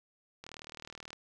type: click train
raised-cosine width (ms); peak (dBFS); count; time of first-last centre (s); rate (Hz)
0.2; -28; 28; 0.44-1.131; 39.1
effects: none